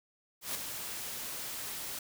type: noise with ADSR envelope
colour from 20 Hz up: white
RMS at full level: -34 dBFS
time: 0.41-1.99 s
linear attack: 140 ms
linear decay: 3 ms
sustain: -6 dB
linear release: 3 ms
effects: none